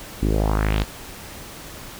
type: tone with low-pass filter sweep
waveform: sawtooth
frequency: 52.6 Hz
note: G#1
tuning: 23 cents sharp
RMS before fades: -20 dBFS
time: 0.22-0.84 s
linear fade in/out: 10 ms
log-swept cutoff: 270 to 4500 Hz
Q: 2.6
effects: pink hiss -38 dBFS RMS until 1.99 s